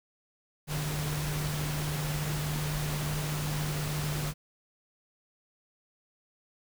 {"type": "tone in noise", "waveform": "sine", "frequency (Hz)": 150, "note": "D3", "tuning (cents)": 37, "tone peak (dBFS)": -31, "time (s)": [0.67, 4.34], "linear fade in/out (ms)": 50, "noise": "pink", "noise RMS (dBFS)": -36, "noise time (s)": [0.67, 4.34], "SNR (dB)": 2, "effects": []}